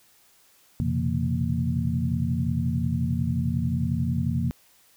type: tone cluster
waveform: sine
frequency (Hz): 87.2 / 124.4 / 135.6 / 169.9 / 230.5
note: F2 / B2 / C#3 / F3 / A#3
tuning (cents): -2 / +13 / -38 / -47 / -19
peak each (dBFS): -29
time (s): 0.8-4.51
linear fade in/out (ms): 0
effects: white hiss -59 dBFS RMS until 4.96 s